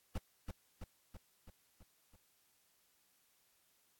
brown noise with echo, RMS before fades -35 dBFS, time 0.15-0.18 s, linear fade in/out 5 ms, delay 330 ms, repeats 6, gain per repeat -4 dB, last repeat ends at 2.16 s, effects white hiss -74 dBFS RMS until 3.99 s + AAC 64 kbps

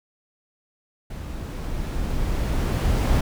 brown noise with level ramp, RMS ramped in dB -33 to -18 dBFS, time 1.1-3.21 s, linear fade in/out 5 ms, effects none

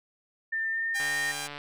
sine tone with pitch glide, 1795 to 1843.3 Hz, A6 to A#6, +34 to -20 cents, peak -27 dBFS, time 0.52-1.32 s, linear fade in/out 10 ms, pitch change +46 cents, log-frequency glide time 0.64-1.12 s
5% pulse tone, 799 Hz, G5, 33 cents sharp, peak -22 dBFS, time 0.94-1.48 s, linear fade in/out 20 ms
click train, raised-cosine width 0.3 ms, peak -23 dBFS, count 85, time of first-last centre 1-1.579 s, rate 145 Hz
effects none

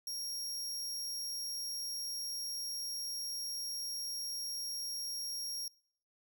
sawtooth tone, 5588 Hz, F8, in tune, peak -35 dBFS, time 0.07-5.68 s, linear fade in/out 2 ms, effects noise-tail reverb RT60 0.7 s tail -26 dB re dry

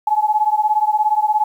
sine beating tone pair, 845 / 862 Hz, G#5 / A5, +30 / -36 cents, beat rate 17 Hz, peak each -16 / -17 dBFS, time 0.07-1.44 s, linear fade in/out 5 ms, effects 8-bit

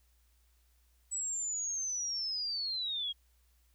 sine linear sweep, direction down, 7902 to 3237 Hz, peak -33 dBFS, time 1.11-3.13 s, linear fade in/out 20 ms, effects added 60 Hz sine -66 dBFS peak until 3.74 s + white hiss -74 dBFS RMS until 3.74 s

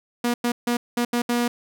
sawtooth tone bursts at uneven times, 240 Hz, B3, 49 cents flat, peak -16 dBFS, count 6, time 0.24-0.34 / 0.44-0.52 / 0.67-0.77 / 0.97-1.05 / 1.13-1.22 / 1.29-1.48 s, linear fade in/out 5 ms, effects none

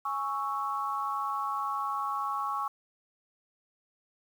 sine chord, C# minor, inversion second, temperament equal, 830.6 / 1108.7 / 1318.5 Hz, G#5 / C#6 / E6, 0 / 0 / 0 cents, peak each -36 / -31 / -37 dBFS, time 0.05-2.68 s, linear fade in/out 5 ms, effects 9-bit

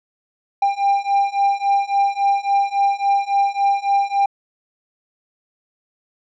triangle beating tone pair, 795 / 798.6 Hz, G5 / G5, +24 / +32 cents, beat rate 3.6 Hz, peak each -17 / -16 dBFS, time 0.62-4.26 s, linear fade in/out 5 ms, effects resampled to 16000 Hz

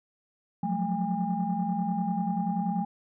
sine tone cluster, 176.4 / 186.6 / 217.6 / 810 Hz, F3 / F#3 / A3 / G#5, +18 / +15 / -19 / -43 cents, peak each -31 dBFS, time 0.63-2.85 s, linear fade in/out 5 ms, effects tanh soft clip ceiling -17 dBFS

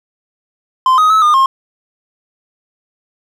triangle tone with pitch steps, 1037 / 1254 / 1295 / 1215 / 1068 Hz, C6 / D#6 / E6 / D#6 / C6, -16 / +13 / -31 / -42 / +35 cents, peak -5 dBFS, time 0.86-1.46 s, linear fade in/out 2 ms, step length 120 ms, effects none

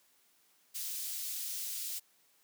white high-pass noise, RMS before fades -39 dBFS, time 0.74-2 s, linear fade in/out 20 ms, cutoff 3900 Hz, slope 12 dB/octave, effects white hiss -69 dBFS RMS until 2.43 s + high-pass 150 Hz 12 dB/octave

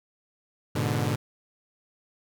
sawtooth chord, G# diminished, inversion none, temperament equal with one note detuned, 103.83 / 121.98 / 146.83 Hz, G#2 / B2 / D3, 0 / -21 / 0 cents, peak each -25 dBFS, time 0.75-1.16 s, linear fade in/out 10 ms, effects none

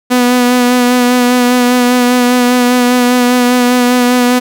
sawtooth tone with vibrato, 246.9 Hz, B3, in tune, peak -3 dBFS, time 0.1-4.4 s, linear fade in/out 20 ms, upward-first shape sine, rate 5 Hz, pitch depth 21 cents each way, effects none

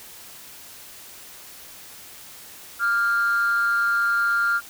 sine tone with amplitude modulation, 1396 Hz, F6, 1 cent flat, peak -14 dBFS, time 2.79-4.61 s, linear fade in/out 50 ms, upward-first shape sine, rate 213 Hz, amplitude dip 65%, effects tanh soft clip ceiling -14 dBFS + white hiss -43 dBFS RMS until 4.69 s

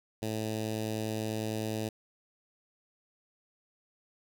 10% pulse tone with notch filter, 109.2 Hz, A2, 13 cents flat, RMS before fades -34 dBFS, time 0.22-1.89 s, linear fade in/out 5 ms, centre 1400 Hz, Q 0.93, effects none

